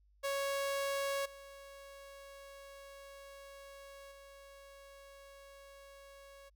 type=tone with level steps; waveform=sawtooth; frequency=554.4 Hz; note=C#5; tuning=in tune; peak=-30 / -47 / -50 dBFS; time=0.23-6.5 s; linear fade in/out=20 ms; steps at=1.25 / 4.11 s; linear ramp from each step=10 ms; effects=added 50 Hz sine -65 dBFS peak until 6.55 s